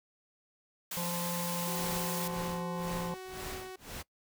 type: high-pass noise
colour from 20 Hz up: white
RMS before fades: -38 dBFS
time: 0.91-2.28 s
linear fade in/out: 5 ms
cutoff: 110 Hz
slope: 24 dB/octave
type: harmonic tone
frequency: 173.8 Hz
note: F3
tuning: 8 cents flat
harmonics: 1 / 3 / 5 / 6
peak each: -36 / -41 / -43 / -44 dBFS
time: 0.97-3.14 s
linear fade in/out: 0 ms
type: tone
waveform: sawtooth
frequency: 373.5 Hz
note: F#4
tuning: 16 cents sharp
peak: -38 dBFS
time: 1.67-3.76 s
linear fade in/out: 5 ms
type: noise with tremolo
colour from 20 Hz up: pink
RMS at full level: -41 dBFS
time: 1.77-4.03 s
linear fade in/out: 20 ms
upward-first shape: sine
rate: 1.9 Hz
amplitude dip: 100%
effects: noise-tail reverb RT60 0.1 s tail -21 dB re dry